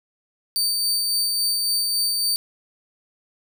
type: tone with tremolo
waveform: sawtooth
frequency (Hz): 4600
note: D8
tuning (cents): -37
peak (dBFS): -16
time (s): 0.56-2.36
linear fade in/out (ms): 0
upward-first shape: sine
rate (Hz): 3.6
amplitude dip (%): 25
effects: none